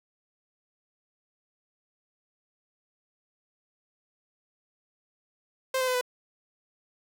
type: tone with pitch steps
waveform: sawtooth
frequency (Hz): 523.3 / 514.6 / 506.1 / 497.7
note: C5 / C5 / B4 / B4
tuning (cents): 0 / -29 / +42 / +13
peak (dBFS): -21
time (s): 5.74-6.012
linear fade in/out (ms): 5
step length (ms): 68
effects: none